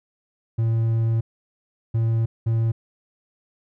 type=tone bursts at uneven times; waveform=triangle; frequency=113.6 Hz; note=A#2; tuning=44 cents flat; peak=-16 dBFS; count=3; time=0.58-1.21 / 1.94-2.26 / 2.46-2.72 s; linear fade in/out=10 ms; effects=none